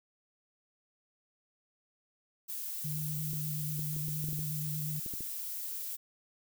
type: noise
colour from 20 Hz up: violet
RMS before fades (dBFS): -39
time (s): 2.48-5.97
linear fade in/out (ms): 20
type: tone with vibrato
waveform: sine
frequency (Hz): 151.5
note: D#3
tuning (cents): -46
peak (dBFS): -35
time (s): 2.84-5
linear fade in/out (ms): 10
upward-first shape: square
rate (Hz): 8.4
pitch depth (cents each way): 21
type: clicks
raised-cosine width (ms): 3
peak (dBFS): -32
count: 11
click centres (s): 3.333 / 3.793 / 3.965 / 4.084 / 4.241 / 4.287 / 4.33 / 4.391 / 5.062 / 5.138 / 5.207
effects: none

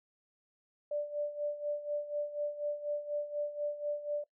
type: tone with tremolo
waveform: sine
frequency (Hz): 588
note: D5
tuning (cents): +2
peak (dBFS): -30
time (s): 0.91-4.24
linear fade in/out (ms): 5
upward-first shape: sine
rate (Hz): 4.1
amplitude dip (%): 75
effects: noise-tail reverb RT60 0.1 s tail -20 dB re dry

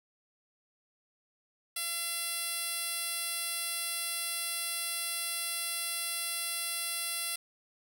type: tone with band-pass filter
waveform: 10% pulse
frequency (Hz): 680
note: F5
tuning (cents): -46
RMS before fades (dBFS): -35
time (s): 1.76-7.36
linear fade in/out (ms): 5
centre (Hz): 11000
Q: 0.87
effects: none

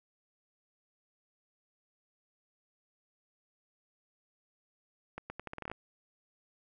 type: accelerating click train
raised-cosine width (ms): 0.5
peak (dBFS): -25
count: 11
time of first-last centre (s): 5.18-5.716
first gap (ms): 120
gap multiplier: 0.8
effects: none

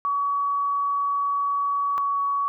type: tone pair in turn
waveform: sine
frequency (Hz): 1132 / 1125.7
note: C#6 / C#6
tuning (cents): +36 / +26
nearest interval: unison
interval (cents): 10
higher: first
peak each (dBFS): -21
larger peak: neither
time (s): 0.05-1.98 / 1.98-2.48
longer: first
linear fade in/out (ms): 0
effects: none

